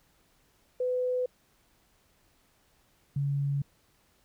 sine tone pair in turn, 502 / 140.87 Hz, B4 / C#3, +28 / +28 cents, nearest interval octave + minor seventh, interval 2200 cents, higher first, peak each -26 dBFS, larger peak neither, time 0.8-1.26 / 3.16-3.62 s, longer neither, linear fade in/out 5 ms, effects pink hiss -67 dBFS RMS until 4.24 s

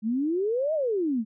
sine exponential two-way sweep, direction up then down, 207.7 to 650 to 207.7 Hz, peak -23 dBFS, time 0.02-1.25 s, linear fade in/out 50 ms, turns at 0.74 s, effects none

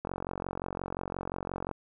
click train, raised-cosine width 1 ms, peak -20 dBFS, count 77, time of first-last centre 0.05-1.713 s, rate 45.7 Hz, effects none

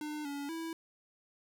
square tone with pitch steps, 301.2 / 284.1 / 327.8 Hz, D4 / C#4 / E4, +44 / +43 / -10 cents, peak -38 dBFS, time 0.01-0.73 s, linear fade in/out 2 ms, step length 240 ms, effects none

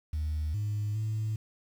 sine tone with pitch steps, 77 / 104.6 / 108.6 Hz, D#2 / G#2 / A2, -17 / +13 / -22 cents, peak -27 dBFS, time 0.13-1.36 s, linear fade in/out 5 ms, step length 410 ms, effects tanh soft clip ceiling -26 dBFS + 9-bit

